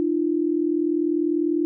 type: tone pair together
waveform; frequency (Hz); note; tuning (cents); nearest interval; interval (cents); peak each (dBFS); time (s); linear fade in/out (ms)
sine; 302.2 / 342.3; D4 / F4; +50 / -35; major second; 215; -22; 0-1.65; 0
effects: none